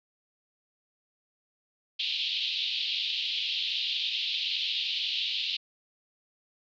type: band-pass noise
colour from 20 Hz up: pink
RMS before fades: -31 dBFS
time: 1.99-5.57 s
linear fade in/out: 10 ms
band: 2800 to 4200 Hz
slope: 48 dB/octave
effects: none